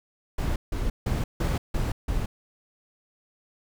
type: noise bursts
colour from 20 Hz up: brown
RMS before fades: -26 dBFS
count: 6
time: 0.38-2.26 s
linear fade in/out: 5 ms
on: 180 ms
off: 160 ms
effects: none